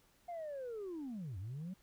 sine linear two-way sweep, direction down then up, 713 to 86.1 to 194.5 Hz, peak -39 dBFS, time 0.28-1.74 s, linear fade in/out 10 ms, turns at 1.38 s, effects tanh soft clip ceiling -39 dBFS + pink hiss -70 dBFS RMS until 1.82 s

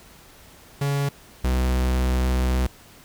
45% pulse tone pair in turn, 141 / 63.37 Hz, C#3 / B1, +30 / +45 cents, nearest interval octave + major second, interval 1385 cents, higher first, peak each -21 / -19 dBFS, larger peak second, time 0.81-1.09 / 1.44-2.67 s, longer second, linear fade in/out 5 ms, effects pink hiss -49 dBFS RMS until 3.04 s

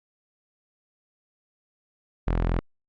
sawtooth tone, 42.35 Hz, E1, 48 cents sharp, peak -18 dBFS, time 2.27-2.59 s, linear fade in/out 0 ms, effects low-pass 2000 Hz 12 dB/octave + Opus 48 kbps

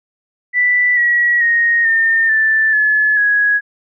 sine tone with pitch steps, 1975.5 / 1920.4 / 1866.8 / 1814.7 / 1764 / 1714.8 / 1667 Hz, B6 / B6 / A#6 / A#6 / A6 / A6 / G#6, 0 / -49 / +2 / -47 / +4 / -45 / +6 cents, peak -10 dBFS, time 0.53-3.61 s, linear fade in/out 50 ms, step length 440 ms, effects none

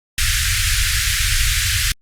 pink band-stop noise, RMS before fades -17 dBFS, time 0.18-1.92 s, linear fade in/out 2 ms, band 110 to 1500 Hz, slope 48 dB/octave, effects low-pass 12000 Hz 12 dB/octave + Opus 48 kbps

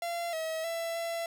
45% pulse tone with pitch steps, 685 / 641 / 667 / 672 Hz, F5 / E5 / E5 / E5, -34 / -49 / +20 / +33 cents, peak -32 dBFS, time 0.02-1.26 s, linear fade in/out 2 ms, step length 310 ms, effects none

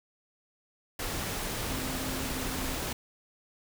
sine tone in noise, 261.6 Hz, C4, in tune, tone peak -39 dBFS, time 1.7-2.76 s, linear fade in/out 5 ms, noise pink, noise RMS -34 dBFS, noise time 0.99-2.93 s, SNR -8 dB, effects none

